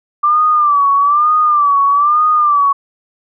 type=tone with vibrato; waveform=sine; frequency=1174.7 Hz; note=D6; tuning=in tune; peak=-8 dBFS; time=0.23-2.73 s; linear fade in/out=10 ms; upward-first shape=sine; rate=1.1 Hz; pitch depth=88 cents each way; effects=none